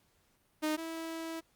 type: tone pair in turn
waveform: sawtooth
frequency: 308.3 / 326.6 Hz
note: D#4 / E4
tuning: -16 / -16 cents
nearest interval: minor second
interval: 100 cents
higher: second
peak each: -26 / -34 dBFS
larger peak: first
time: 0.62-0.77 / 0.77-1.41 s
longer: second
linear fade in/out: 20 ms
effects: pink hiss -71 dBFS RMS until 1.55 s + Opus 48 kbps